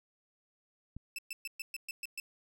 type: click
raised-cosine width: 5 ms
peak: -31 dBFS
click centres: 0.966 s
type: tone bursts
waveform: sawtooth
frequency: 2637 Hz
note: E7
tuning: in tune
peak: -34 dBFS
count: 8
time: 1.16-2.2 s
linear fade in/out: 2 ms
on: 25 ms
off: 120 ms
effects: none